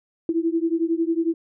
sine beating tone pair, 326.3 / 337.3 Hz, E4 / E4, -18 / +40 cents, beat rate 11 Hz, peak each -22 / -23 dBFS, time 0.29-1.34 s, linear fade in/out 2 ms, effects none

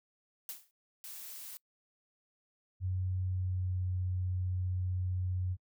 blue noise with exponential decay, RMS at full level -38 dBFS, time 0.49-0.71 s, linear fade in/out 1 ms, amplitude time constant 47 ms
blue noise, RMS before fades -46 dBFS, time 1.04-1.57 s, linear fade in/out 0 ms
sine tone with pitch glide, 92.5 to 91.54 Hz, F#2 to F#2, 0 to -18 cents, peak -31 dBFS, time 2.8-5.57 s, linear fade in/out 50 ms, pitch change -18 cents, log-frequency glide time 3.24-3.83 s
effects noise-tail reverb RT60 0.1 s tail -24 dB re dry

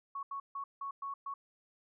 sine tone bursts at uneven times, 1108.7 Hz, C#6, in tune, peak -37 dBFS, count 6, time 0.15-0.23 / 0.31-0.4 / 0.55-0.64 / 0.81-0.91 / 1.02-1.14 / 1.26-1.34 s, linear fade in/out 5 ms, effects none

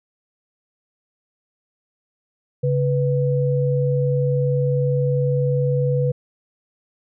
sine tone pair together, 138.59 / 493.9 Hz, C#3 / B4, 0 / 0 cents, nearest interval octave + minor seventh, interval 2200 cents, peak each -18 / -21 dBFS, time 2.63-6.12 s, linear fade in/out 10 ms, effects none

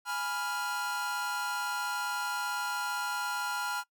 45% pulse chord, F diminished, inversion first, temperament equal, 830.6 / 987.8 / 1396.9 Hz, Ab5 / Cb6 / F6, 0 / 0 / 0 cents, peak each -38 / -38 / -34 dBFS, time 0.05-3.84 s, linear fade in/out 50 ms, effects noise-tail reverb RT60 0.1 s tail -21 dB re dry

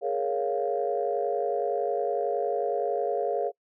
sine chord, Bb minor seventh, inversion third, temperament equal, 415.3 / 466.2 / 554.4 / 698.5 Hz, Ab4 / Bb4 / Db5 / F5, 0 / 0 / 0 / 0 cents, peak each -30 dBFS, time 0.01-3.52 s, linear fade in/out 50 ms, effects noise-tail reverb RT60 0.1 s tail -26 dB re dry + tanh soft clip ceiling -14 dBFS

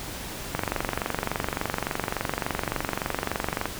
click train, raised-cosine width 0.5 ms, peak -10 dBFS, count 74, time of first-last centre 0.55-3.656 s, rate 23.5 Hz, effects pink hiss -36 dBFS RMS until 3.79 s

